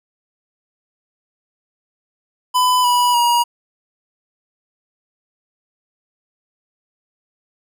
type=tone with pitch steps; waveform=square; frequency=1002 / 978 / 954.5 Hz; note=B5 / B5 / A#5; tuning=+25 / -17 / +41 cents; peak=-13 dBFS; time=2.54-3.44 s; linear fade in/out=20 ms; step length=300 ms; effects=none